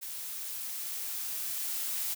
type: noise with level ramp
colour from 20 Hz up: blue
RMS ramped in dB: -40 to -33 dBFS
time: 0.01-2.15 s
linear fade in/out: 20 ms
effects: none